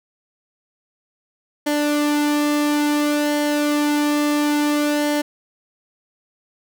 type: tone with flanger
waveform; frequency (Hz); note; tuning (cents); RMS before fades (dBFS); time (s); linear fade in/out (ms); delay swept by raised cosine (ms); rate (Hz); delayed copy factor
sawtooth; 294.9; D4; +7; -19; 1.66-5.22; 10; 0.79 to 2.09; 0.58; -0.5
effects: none